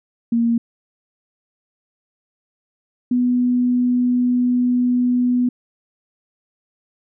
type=tone pair in turn; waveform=sine; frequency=233.1 / 247 Hz; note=A#3 / B3; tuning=0 / 0 cents; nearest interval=minor second; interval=100 cents; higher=second; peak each=-14 dBFS; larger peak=neither; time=0.32-0.58 / 3.11-5.49 s; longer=second; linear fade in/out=5 ms; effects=none